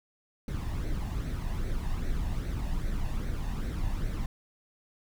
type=noise with flanger; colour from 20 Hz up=brown; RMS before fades=-31 dBFS; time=0.48-4.26 s; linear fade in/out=2 ms; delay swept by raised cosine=0.49 to 1.13 ms; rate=2.5 Hz; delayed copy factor=+0.55; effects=none